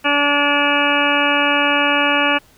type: harmonic tone with a mistuned harmonic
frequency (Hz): 288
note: D4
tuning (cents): -34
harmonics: 1 / 2 / 3 / 4 / 5 / 6 / 8 / 9 / 10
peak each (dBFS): -22 / -22 / -22 / -22 / -22 / -22 / -22 / -22 / -22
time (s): 0.04-2.39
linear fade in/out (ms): 20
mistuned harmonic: 8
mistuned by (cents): +20
effects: pink hiss -51 dBFS RMS until 2.57 s